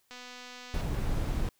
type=click train; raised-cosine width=0.2 ms; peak=-29 dBFS; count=174; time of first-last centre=0.11-0.808 s; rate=248 Hz
type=noise; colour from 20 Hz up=brown; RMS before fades=-30 dBFS; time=0.74-1.49 s; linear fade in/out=2 ms
effects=white hiss -71 dBFS RMS until 1.59 s